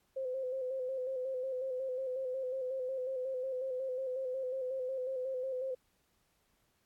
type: tone with vibrato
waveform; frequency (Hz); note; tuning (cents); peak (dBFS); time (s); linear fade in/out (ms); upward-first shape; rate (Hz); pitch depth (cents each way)
sine; 518; C5; -17; -34; 0.16-5.75; 10; square; 5.5; 39
effects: pink hiss -75 dBFS RMS until 6.85 s + AAC 64 kbps